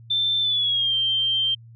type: tone with pitch glide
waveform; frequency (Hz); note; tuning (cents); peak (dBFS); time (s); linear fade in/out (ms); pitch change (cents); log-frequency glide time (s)
sine; 3554 to 3148; A7 to G7; +17 to +7; -19; 0.1-1.55; 10; -210; 0.41-0.95
effects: added 115 Hz sine -43 dBFS peak until 1.75 s